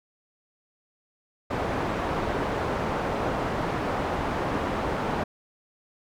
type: low-pass noise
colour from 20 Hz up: white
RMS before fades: -28 dBFS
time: 1.5-5.24 s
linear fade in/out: 10 ms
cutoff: 900 Hz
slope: 12 dB/octave
effects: none